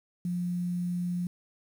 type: tone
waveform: sine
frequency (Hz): 176.8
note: F3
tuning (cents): +22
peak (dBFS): -28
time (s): 0.25-1.27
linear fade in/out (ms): 2
effects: 9-bit